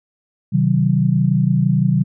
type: chord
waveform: sine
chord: C diminished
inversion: none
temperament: just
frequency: 130.81 / 156.98 / 188.37 Hz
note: C3 / Eb3 / Gb3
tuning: 0 / +16 / +31 cents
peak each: -17 dBFS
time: 0.52-2.04 s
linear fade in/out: 20 ms
effects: none